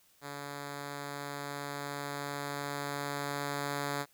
5% pulse tone with level ramp, 142.8 Hz, D3, 48 cents flat, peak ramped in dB -29 to -21 dBFS, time 0.21-4.06 s, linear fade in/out 50 ms, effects white hiss -66 dBFS RMS until 4.13 s

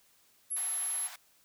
sine tone, 11175 Hz, F9, in tune, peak -31 dBFS, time 0.5-1.08 s, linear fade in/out 20 ms
pink high-pass noise, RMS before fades -47 dBFS, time 0.56-1.16 s, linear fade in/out 5 ms, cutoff 650 Hz, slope 96 dB/octave
effects white hiss -66 dBFS RMS until 1.44 s

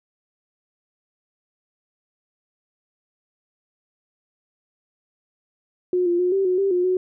sine tone with pitch steps, 361.4 / 347.8 / 360.1 / 388.6 / 365.7 / 392.4 / 357.8 / 368.5 Hz, F#4 / F4 / F#4 / G4 / F#4 / G4 / F4 / F#4, -41 / -7 / -47 / -15 / -20 / +2 / +42 / -7 cents, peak -17 dBFS, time 5.93-6.97 s, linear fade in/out 2 ms, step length 130 ms, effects none

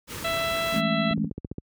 pink band-stop noise, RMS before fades -35 dBFS, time 0.07-0.82 s, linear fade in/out 50 ms, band 600 to 870 Hz, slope 96 dB/octave
harmonic tone, 664 Hz, E5, 12 cents sharp, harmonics 1 / 2 / 3 / 4 / 5 / 6, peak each -28 / -31 / -33 / -34 / -35 / -36 dBFS, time 0.24-1.14 s, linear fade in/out 10 ms
sine chord, A major seventh, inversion second, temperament just, 165 / 206.2 / 220 / 275 Hz, E3 / G#3 / A3 / C#4, +2 / -12 / 0 / -14 cents, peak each -29 / -30 / -27 / -32 dBFS, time 0.71-1.3 s, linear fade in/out 50 ms
click train, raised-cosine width 3 ms, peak -19 dBFS, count 8, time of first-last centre 1.11-1.583 s, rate 14.8 Hz
effects high-pass 60 Hz 12 dB/octave

